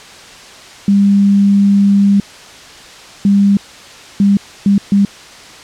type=tone bursts at uneven times; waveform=sine; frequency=199.9 Hz; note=G3; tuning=34 cents sharp; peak=-6 dBFS; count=5; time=0.88-2.2 / 3.25-3.57 / 4.2-4.37 / 4.66-4.78 / 4.92-5.05 s; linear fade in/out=2 ms; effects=white hiss -35 dBFS RMS until 5.63 s + low-pass 6000 Hz 12 dB/octave